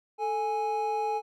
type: tone pair together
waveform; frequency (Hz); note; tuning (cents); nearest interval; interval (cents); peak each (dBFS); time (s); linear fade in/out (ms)
triangle; 440 / 830.6; A4 / G#5; 0 / 0; major seventh; 1100; -30 / -26; 0.18-1.22; 50
effects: none